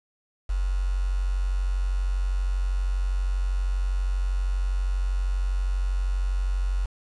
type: tone with quantisation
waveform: sine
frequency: 46.26 Hz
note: F#1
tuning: in tune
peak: -22 dBFS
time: 0.49-6.86 s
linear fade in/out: 10 ms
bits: 7
effects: resampled to 22050 Hz